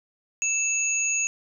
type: tone pair together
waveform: sine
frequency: 2637 / 6676 Hz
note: E7 / G#8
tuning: 0 / +8 cents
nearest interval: octave + major third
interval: 1608 cents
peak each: -26 / -24 dBFS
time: 0.42-1.27 s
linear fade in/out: 0 ms
effects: none